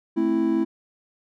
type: chord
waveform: triangle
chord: A minor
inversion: none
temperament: just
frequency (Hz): 220 / 264 / 330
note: A3 / C4 / E4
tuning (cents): 0 / +16 / +2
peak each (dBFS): -24 / -24 / -19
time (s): 0.16-0.65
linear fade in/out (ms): 20
effects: none